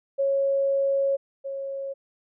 sine tone pair in turn, 550 / 547.2 Hz, C#5 / C#5, -14 / -23 cents, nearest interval unison, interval 9 cents, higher first, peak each -20 / -29 dBFS, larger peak first, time 0.18-1.17 / 1.44-1.94 s, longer first, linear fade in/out 20 ms, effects none

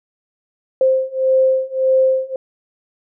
sine beating tone pair, 523.3 / 525 Hz, C5 / C5, 0 / +6 cents, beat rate 1.7 Hz, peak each -16 / -15 dBFS, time 0.81-2.36 s, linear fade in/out 2 ms, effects none

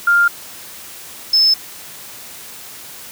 sine tone pair in turn, 1400 / 5236 Hz, F6 / E8, +4 / -13 cents, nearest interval octave + major seventh, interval 2283 cents, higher second, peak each -9 dBFS, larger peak neither, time 0.07-0.28 / 1.33-1.54 s, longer neither, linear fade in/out 5 ms, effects white hiss -35 dBFS RMS until 3.11 s + high-pass 60 Hz 12 dB/octave

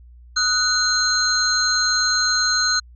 sine tone cluster, 1262 / 1479 / 4151 / 6490 Hz, D#6 / F#6 / C8 / G#8, +24 / -1 / -15 / -41 cents, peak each -27 / -22 / -19 / -24 dBFS, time 0.36-2.8 s, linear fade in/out 10 ms, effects added 60 Hz sine -42 dBFS peak until 2.95 s

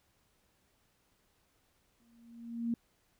sine tone with exponential growth, 233.1 Hz, A#3, in tune, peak -28 dBFS, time 2-2.74 s, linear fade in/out 2 ms, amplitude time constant 160 ms, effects pink hiss -73 dBFS RMS until 3.19 s

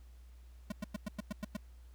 square tone bursts, 207.7 Hz, G#3, in tune, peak -36 dBFS, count 8, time 0.7-1.568 s, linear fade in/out 5 ms, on 21 ms, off 100 ms, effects added 60 Hz sine -52 dBFS peak until 1.94 s + pink hiss -70 dBFS RMS until 1.94 s

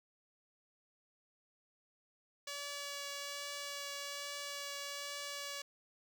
5% pulse tone with vibrato, 570 Hz, C#5, 48 cents sharp, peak -30 dBFS, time 2.47-5.62 s, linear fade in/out 5 ms, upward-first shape triangle, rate 1.2 Hz, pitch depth 10 cents each way, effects none

